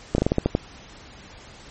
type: slowing click train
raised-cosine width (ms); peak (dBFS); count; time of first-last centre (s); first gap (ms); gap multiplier
2; -5; 8; 0.15-0.551; 32; 1.19
effects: pink hiss -45 dBFS RMS until 1.7 s + MP3 32 kbps